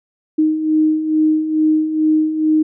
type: beating tone pair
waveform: sine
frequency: 309.2 / 311.5 Hz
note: D#4 / D#4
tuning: -11 / +2 cents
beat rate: 2.3 Hz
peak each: -20 / -13 dBFS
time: 0.38-2.63 s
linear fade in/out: 10 ms
effects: none